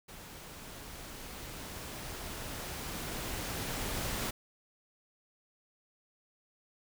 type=noise with level ramp; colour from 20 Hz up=pink; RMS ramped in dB=-49 to -35 dBFS; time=0.08-4.31 s; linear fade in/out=10 ms; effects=none